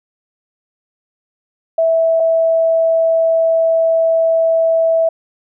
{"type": "tone pair in turn", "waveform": "sine", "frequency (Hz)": [655, 655], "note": ["E5", "E5"], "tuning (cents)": [-11, -11], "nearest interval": "unison", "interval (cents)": 0, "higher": "neither", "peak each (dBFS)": -10, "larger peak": "neither", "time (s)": [[1.78, 2.2], [2.2, 5.09]], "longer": "second", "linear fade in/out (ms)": 5, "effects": []}